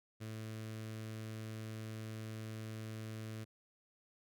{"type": "tone with notch filter", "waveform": "sawtooth", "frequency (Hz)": 110, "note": "A2", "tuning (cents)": 0, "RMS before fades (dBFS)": -45, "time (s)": [0.2, 3.45], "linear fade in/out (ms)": 20, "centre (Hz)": 860, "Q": 1.6, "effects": []}